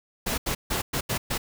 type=noise bursts at uneven times; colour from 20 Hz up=pink; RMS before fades=-27 dBFS; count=6; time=0.26-0.38 / 0.46-0.55 / 0.7-0.82 / 0.93-1.01 / 1.09-1.18 / 1.3-1.38 s; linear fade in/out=10 ms; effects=none